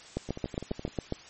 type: two click trains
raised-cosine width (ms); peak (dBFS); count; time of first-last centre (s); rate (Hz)
2; -24 / -16; 8 / 8; 0.29-0.878 / 0.17-1.124; 11.9 / 7.34
effects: white hiss -50 dBFS RMS until 1.29 s + MP3 32 kbps